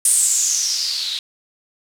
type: noise with low-pass filter sweep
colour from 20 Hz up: violet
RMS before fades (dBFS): -19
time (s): 0.05-1.19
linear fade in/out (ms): 2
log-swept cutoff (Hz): 9300 to 3700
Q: 6.8
effects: none